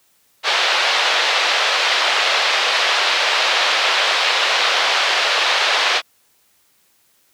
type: band-pass noise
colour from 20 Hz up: white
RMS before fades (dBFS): -17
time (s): 0.43-6.02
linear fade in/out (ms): 50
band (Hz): 510 to 4100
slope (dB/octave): 24
effects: white hiss -59 dBFS RMS until 7.33 s + high-pass 60 Hz 12 dB/octave